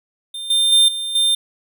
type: tone with level steps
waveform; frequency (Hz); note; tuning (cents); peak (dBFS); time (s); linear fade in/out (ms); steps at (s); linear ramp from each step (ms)
square; 3600; A7; +39; -27 / -14 / -10 / -23 / -14; 0.34-1.35; 5; 0.5 / 0.72 / 0.88 / 1.15; 5
effects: none